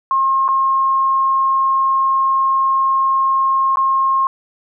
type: tone with dropouts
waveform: sine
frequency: 1072 Hz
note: C6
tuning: 42 cents sharp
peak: -12 dBFS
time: 0.11-4.27 s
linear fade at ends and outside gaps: 1 ms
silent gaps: 0.48-0.487 / 3.758-3.771 s
effects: none